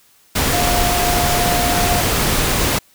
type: tone in noise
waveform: sine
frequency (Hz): 707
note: F5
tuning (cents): +21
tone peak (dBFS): -19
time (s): 0.53-2.01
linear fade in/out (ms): 10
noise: pink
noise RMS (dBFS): -17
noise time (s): 0.35-2.79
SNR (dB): -5
effects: white hiss -53 dBFS RMS until 2.94 s